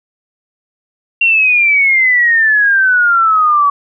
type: exponential sweep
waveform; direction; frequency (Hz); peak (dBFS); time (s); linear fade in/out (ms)
sine; down; 2764 to 1131; -7; 1.21-3.7; 5
effects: none